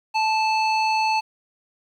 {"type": "tone with low-pass filter", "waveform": "square", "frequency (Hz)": 876, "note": "A5", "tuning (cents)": -8, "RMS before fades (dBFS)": -21, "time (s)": [0.14, 1.21], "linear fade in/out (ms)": 20, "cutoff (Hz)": 3900, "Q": 1.9, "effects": ["9-bit"]}